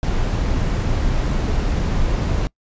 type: noise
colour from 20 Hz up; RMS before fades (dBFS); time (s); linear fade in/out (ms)
brown; -19; 0.03-2.47; 0
effects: noise-tail reverb RT60 0.1 s tail -24 dB re dry + resampled to 16000 Hz